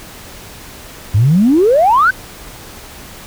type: exponential sweep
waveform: sine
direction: up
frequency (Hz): 94.8 to 1577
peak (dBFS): -6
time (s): 1.14-2.11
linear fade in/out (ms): 10
effects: tanh soft clip ceiling -2 dBFS + pink hiss -34 dBFS RMS until 3.26 s